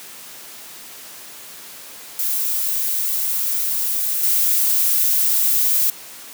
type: noise with level steps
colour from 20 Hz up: violet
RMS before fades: -21 / -17 dBFS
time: 2.19-5.9 s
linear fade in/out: 2 ms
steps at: 4.23 s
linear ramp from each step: 5 ms
effects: white hiss -38 dBFS RMS until 6.33 s + high-pass 150 Hz 12 dB/octave